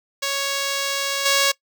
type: tone with level steps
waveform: 5% pulse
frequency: 554.4 Hz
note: C#5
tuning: in tune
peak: -10 / -4 dBFS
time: 0.22-1.52 s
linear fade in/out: 10 ms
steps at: 1.25 s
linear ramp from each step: 10 ms
effects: noise-tail reverb RT60 0.1 s tail -22 dB re dry